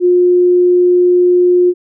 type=tone; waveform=sine; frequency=357.2 Hz; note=F4; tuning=39 cents sharp; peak=-6 dBFS; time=0-1.74 s; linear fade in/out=50 ms; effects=none